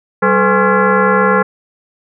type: tone with frequency modulation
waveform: sine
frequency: 435.3 Hz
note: A4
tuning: 19 cents flat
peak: -8 dBFS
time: 0.22-1.43 s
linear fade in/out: 10 ms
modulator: 314 Hz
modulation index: 3.9
effects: none